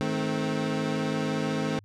25% pulse chord, A diminished, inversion second, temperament equal with one note detuned, 155.56 / 215.7 / 261.6 Hz, Eb3 / A3 / C4, 0 / -34 / 0 cents, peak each -27 dBFS, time 0.01-1.79 s, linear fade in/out 0 ms, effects added 101 Hz sine -51 dBFS peak until 1.84 s + low-pass 6000 Hz 12 dB/octave

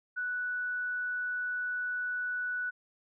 sine tone, 1480 Hz, F#6, in tune, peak -31 dBFS, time 0.16-2.71 s, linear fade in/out 20 ms, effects none

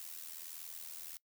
blue noise with amplitude modulation, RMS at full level -44 dBFS, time 0-1.17 s, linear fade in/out 0 ms, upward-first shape sine, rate 81.5 Hz, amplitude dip 75%, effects noise-tail reverb RT60 0.1 s tail -22 dB re dry

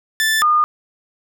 sawtooth / sine tone pair in turn, 1760 / 1218.6 Hz, A6 / D#6, 0 / -36 cents, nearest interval tritone, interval 636 cents, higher first, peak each -11 dBFS, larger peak neither, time 0.2-0.42 / 0.42-0.64 s, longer neither, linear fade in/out 0 ms, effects none

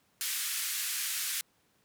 white band-pass noise, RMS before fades -34 dBFS, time 0.21-1.41 s, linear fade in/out 0 ms, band 1500 to 14000 Hz, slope 24 dB/octave, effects pink hiss -70 dBFS RMS until 1.84 s + high-pass 100 Hz 12 dB/octave

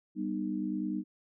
sine chord, G augmented, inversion none, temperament just, 196 / 245 / 306.2 Hz, G3 / B3 / D#4, 0 / -14 / -28 cents, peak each -35 / -37 / -34 dBFS, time 0.15-1.04 s, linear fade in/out 50 ms, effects none

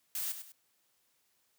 blue noise with echo, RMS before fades -36 dBFS, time 0.15-0.32 s, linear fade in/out 2 ms, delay 100 ms, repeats 2, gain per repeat -9 dB, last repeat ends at 0.52 s, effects white hiss -74 dBFS RMS until 1.58 s + high-pass 80 Hz 12 dB/octave

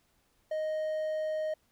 triangle tone, 622.3 Hz, D#5, in tune, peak -28 dBFS, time 0.51-1.54 s, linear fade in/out 5 ms, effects pink hiss -71 dBFS RMS until 1.71 s

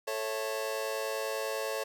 sawtooth chord, A major, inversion none, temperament just, 440 / 550 / 660 Hz, A4 / C#5 / E5, 0 / -14 / +2 cents, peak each -32 / -31 / -35 dBFS, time 0.07-1.84 s, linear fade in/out 10 ms, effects none

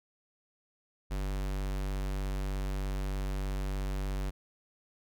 square tone, 48.37 Hz, G1, 22 cents flat, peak -32 dBFS, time 1.1-4.31 s, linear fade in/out 20 ms, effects none

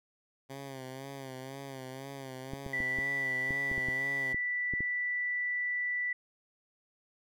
10% pulse tone with vibrato, 133.9 Hz, C3, 40 cents sharp, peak -33 dBFS, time 0.49-4.34 s, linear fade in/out 20 ms, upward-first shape sine, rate 2 Hz, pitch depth 60 cents each way
clicks, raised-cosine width 3 ms, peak -26 dBFS, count 11, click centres 2.535 / 2.664 / 2.804 / 2.987 / 3.507 / 3.715 / 3.78 / 3.886 / 4.345 / 4.737 / 4.806 s
sine tone, 1970 Hz, B6, 5 cents flat, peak -30 dBFS, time 2.73-6.13 s, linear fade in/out 5 ms
effects none

